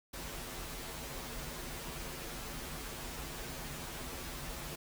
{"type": "noise with comb filter", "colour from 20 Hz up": "pink", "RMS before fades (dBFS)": -43, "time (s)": [0.13, 4.76], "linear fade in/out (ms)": 10, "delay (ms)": 10, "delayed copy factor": -0.95, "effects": []}